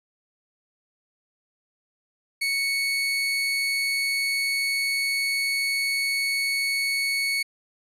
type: tone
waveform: 30% pulse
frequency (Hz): 2217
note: C#7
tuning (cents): 0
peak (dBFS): -20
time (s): 2.41-7.43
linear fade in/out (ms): 10
effects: resampled to 32000 Hz